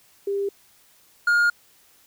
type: tone pair in turn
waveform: sine / triangle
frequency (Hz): 398.7 / 1420.8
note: G4 / F6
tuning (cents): +29 / +29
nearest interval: octave + minor seventh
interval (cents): 2200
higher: second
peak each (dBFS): -22 / -14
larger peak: second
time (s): 0.27-0.49 / 1.27-1.5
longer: second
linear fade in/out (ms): 5
effects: white hiss -57 dBFS RMS until 2.06 s

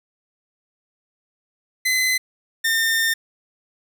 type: tone pair in turn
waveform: sawtooth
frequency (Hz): 2034 / 1812.1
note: C7 / A#6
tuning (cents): -50 / -49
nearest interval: major second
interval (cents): 199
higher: first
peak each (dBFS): -14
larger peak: neither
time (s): 1.85-2.18 / 2.64-3.14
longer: second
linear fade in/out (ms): 10
effects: none

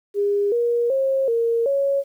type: tone with pitch steps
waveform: sine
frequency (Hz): 405.9 / 474.3 / 537 / 463.3 / 555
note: G#4 / A#4 / C5 / A#4 / C#5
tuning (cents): -40 / +30 / +45 / -11 / +2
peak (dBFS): -17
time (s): 0.14-2.04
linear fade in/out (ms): 50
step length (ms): 380
effects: 9-bit

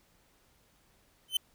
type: tone with exponential growth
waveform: 45% pulse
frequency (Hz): 3064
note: G7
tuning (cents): -40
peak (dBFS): -22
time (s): 1.28-1.37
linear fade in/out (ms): 5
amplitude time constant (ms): 18
effects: pink hiss -67 dBFS RMS until 1.54 s

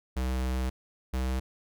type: tone pair in turn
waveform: square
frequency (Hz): 64 / 64.37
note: C2 / C2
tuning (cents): -38 / -28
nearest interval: unison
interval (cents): 10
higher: second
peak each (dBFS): -28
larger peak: neither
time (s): 0.16-0.7 / 1.13-1.4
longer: first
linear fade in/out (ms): 10
effects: none

